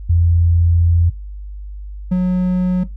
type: tone pair in turn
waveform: sine / triangle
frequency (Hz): 85.1 / 182.21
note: F2 / F#3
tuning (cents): -44 / -26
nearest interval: octave + minor second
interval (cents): 1318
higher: second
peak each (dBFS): -10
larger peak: neither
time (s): 0.09-1.1 / 2.11-2.84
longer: first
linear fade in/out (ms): 10
effects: noise-tail reverb RT60 0.2 s tail -18 dB re dry + added 50 Hz sine -27 dBFS peak until 2.96 s